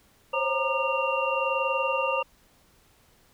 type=tone cluster; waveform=sine; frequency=525 / 546 / 932 / 1204 / 2765 Hz; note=C5 / C#5 / A#5 / D6 / F7; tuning=+6 / -26 / -1 / +43 / -18 cents; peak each=-30 dBFS; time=0.33-2.23 s; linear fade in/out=10 ms; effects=pink hiss -61 dBFS RMS until 3.33 s